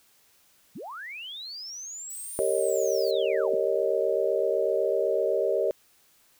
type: linear two-way sweep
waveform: sine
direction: up then down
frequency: 130.7 to 9910 to 130.7 Hz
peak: -36 dBFS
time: 0.75-3.55 s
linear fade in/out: 10 ms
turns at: 2.48 s
type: noise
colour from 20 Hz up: violet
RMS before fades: -44 dBFS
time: 2.1-3.11 s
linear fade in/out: 2 ms
type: chord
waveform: sine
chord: Eb dominant seventh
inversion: first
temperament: equal with one note detuned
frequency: 392 / 460 / 554.4 / 622.3 Hz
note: G4 / Bb4 / Db5 / Eb5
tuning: 0 / -23 / 0 / 0 cents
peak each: -28 dBFS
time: 2.39-5.71 s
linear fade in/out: 0 ms
effects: white hiss -62 dBFS RMS until 6.39 s